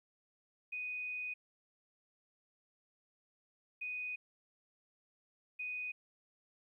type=tone bursts at uneven times; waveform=sine; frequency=2489 Hz; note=D#7; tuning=in tune; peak=-38 dBFS; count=3; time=0.72-1.34 / 3.81-4.16 / 5.59-5.92 s; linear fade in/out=10 ms; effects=13-bit